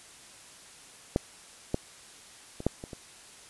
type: clicks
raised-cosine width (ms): 2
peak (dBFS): -10 / -13 / -24 / -10 / -25 / -26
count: 6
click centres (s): 1.161 / 1.744 / 2.604 / 2.666 / 2.839 / 2.932
effects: white hiss -51 dBFS RMS until 3.49 s + resampled to 24000 Hz